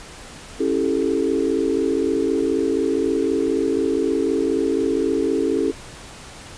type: chord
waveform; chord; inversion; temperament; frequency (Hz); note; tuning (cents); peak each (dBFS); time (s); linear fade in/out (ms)
sine; A dominant seventh; first; just; 275 / 330 / 396 / 440; C#4 / E4 / G4 / A4; -14 / +2 / +18 / 0; -23; 0.59-5.72; 20
effects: pink hiss -39 dBFS RMS until 6.57 s + resampled to 22050 Hz